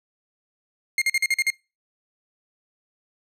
40% pulse tone bursts, 2129 Hz, C7, 30 cents sharp, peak -17 dBFS, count 7, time 0.98-1.503 s, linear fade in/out 2 ms, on 37 ms, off 44 ms, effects noise-tail reverb RT60 0.3 s tail -26 dB re dry + low-pass 11000 Hz 12 dB/octave

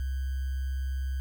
sine tone with sample-and-hold, 66 Hz, C2, 16 cents sharp, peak -28 dBFS, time 0-1.2 s, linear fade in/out 0 ms, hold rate 1575 Hz, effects none

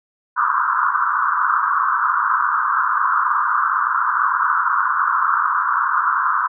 pink band-pass noise, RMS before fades -18 dBFS, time 0.36-6.48 s, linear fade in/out 20 ms, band 1000 to 1500 Hz, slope 96 dB/octave, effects none

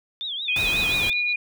sine tone with vibrato, 3494 Hz, A7, 13 cents flat, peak -27 dBFS, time 0.21-1.13 s, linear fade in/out 0 ms, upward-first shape triangle, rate 5.6 Hz, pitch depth 190 cents each way
sine tone with pitch glide, 2489 to 2441 Hz, D#7 to D#7, 0 to -34 cents, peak -21 dBFS, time 0.48-1.36 s, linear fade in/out 5 ms, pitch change -34 cents, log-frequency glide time 0.83-1.03 s
pink noise, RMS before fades -31 dBFS, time 0.56-1.1 s, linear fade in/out 2 ms
sine tone with tremolo, 3951 Hz, B7, in tune, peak -28 dBFS, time 0.65-1.33 s, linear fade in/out 5 ms, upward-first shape sine, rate 8 Hz, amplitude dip 100%
effects none

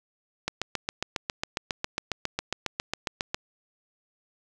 click train, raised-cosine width 0.2 ms, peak -10 dBFS, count 22, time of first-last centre 0.48-3.345 s, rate 7.33 Hz, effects none

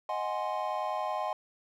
triangle chord, Ab dominant seventh, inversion second, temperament equal, 622.3 / 740 / 830.6 / 1046.5 Hz, Eb5 / Gb5 / Ab5 / C6, 0 / 0 / 0 / 0 cents, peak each -34 dBFS, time 0.09-1.33 s, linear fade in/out 2 ms, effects none

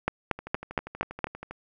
two click trains, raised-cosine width 0.5 ms, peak -9 / -23 dBFS, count 6 / 15, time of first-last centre 0.08-1.243 / 0.39-1.51 s, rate 4.3 / 12.5 Hz, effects none

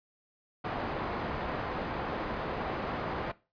white low-pass noise, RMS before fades -35 dBFS, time 0.64-3.32 s, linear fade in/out 10 ms, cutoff 1000 Hz, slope 12 dB/octave, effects noise-tail reverb RT60 0.3 s tail -19 dB re dry + resampled to 11025 Hz

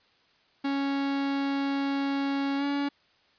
45% pulse tone with pitch glide, 277.2 to 283.2 Hz, C#4 to C#4, 0 to +37 cents, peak -26 dBFS, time 0.64-2.89 s, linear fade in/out 10 ms, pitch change +37 cents, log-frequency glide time 2.57-2.64 s, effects white hiss -64 dBFS RMS until 3.38 s + resampled to 11025 Hz

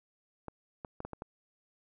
clicks, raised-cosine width 1 ms, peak -26 dBFS, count 6, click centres 0.483 / 0.848 / 1.004 / 1.05 / 1.133 / 1.221 s, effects none

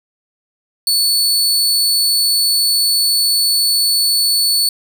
sawtooth tone, 4446 Hz, C#8, 4 cents sharp, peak -9 dBFS, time 0.87-4.69 s, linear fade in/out 2 ms, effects none

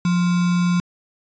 sine tone with sample-and-hold, 176.5 Hz, F3, 19 cents sharp, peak -15 dBFS, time 0.05-0.8 s, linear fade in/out 2 ms, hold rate 1225 Hz, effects resampled to 16000 Hz

